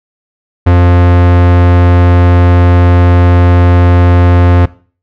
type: tone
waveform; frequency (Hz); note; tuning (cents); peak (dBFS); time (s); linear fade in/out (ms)
45% pulse; 88; F2; +14; -3; 0.66-4.66; 10
effects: noise-tail reverb RT60 0.4 s tail -19 dB re dry + low-pass 2000 Hz 12 dB/octave